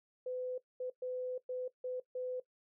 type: tone bursts at uneven times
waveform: sine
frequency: 505 Hz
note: B4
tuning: 39 cents sharp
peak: -36 dBFS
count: 6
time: 0.26-0.58 / 0.8-0.9 / 1.02-1.38 / 1.49-1.68 / 1.84-2 / 2.15-2.4 s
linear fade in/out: 5 ms
effects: noise-tail reverb RT60 0.1 s tail -17 dB re dry